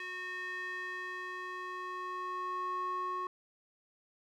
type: tone with band-pass filter sweep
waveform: square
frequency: 365.8 Hz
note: F#4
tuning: 20 cents flat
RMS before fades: -39 dBFS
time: 0-3.27 s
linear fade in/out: 2 ms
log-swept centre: 2100 to 1000 Hz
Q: 3.9
effects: none